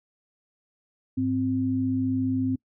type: tone pair together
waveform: sine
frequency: 103.38 / 260.7 Hz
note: G#2 / C4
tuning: -7 / -6 cents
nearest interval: octave + major third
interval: 1601 cents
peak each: -30 / -23 dBFS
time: 1.17-2.56 s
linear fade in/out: 10 ms
effects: noise-tail reverb RT60 0.1 s tail -24 dB re dry